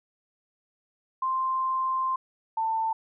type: tone pair in turn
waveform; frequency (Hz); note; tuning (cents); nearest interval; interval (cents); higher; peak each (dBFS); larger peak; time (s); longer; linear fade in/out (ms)
sine; 1046.5 / 892.3; C6 / A5; 0 / +24; minor third; 276; first; -24; neither; 1.22-2.16 / 2.57-2.93; first; 5
effects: none